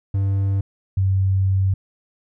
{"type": "tone pair in turn", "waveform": ["triangle", "sine"], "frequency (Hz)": [98, 95.76], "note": ["G2", "G2"], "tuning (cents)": [0, -40], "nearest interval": "unison", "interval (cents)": 40, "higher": "first", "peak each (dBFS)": [-15, -15], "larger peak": "neither", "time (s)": [[0.14, 0.61], [0.97, 1.74]], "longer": "second", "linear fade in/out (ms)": 5, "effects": []}